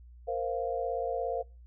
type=chord; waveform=sine; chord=Bb suspended second; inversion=none; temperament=equal with one note detuned; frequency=466.2 / 523.3 / 695.6 Hz; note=Bb4 / C5 / F5; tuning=0 / 0 / -7 cents; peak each=-34 / -34 / -34 dBFS; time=0.27-1.43 s; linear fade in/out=20 ms; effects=noise-tail reverb RT60 0.3 s tail -24 dB re dry + added 60 Hz sine -49 dBFS peak until 1.66 s